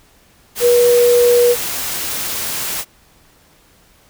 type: tone in noise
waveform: sine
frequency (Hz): 482.9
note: B4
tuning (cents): -39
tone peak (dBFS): -8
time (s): 0.6-1.56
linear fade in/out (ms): 50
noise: white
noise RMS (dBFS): -22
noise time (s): 0.55-2.85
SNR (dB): +11
effects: pink hiss -51 dBFS RMS until 4.09 s